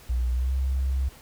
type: tone with pitch glide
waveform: sine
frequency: 61 to 66.14 Hz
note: B1 to C2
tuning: -21 to +19 cents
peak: -22 dBFS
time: 0.09-1.09 s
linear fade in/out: 10 ms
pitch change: +140 cents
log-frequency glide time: 0.32-0.53 s
effects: pink hiss -50 dBFS RMS until 1.21 s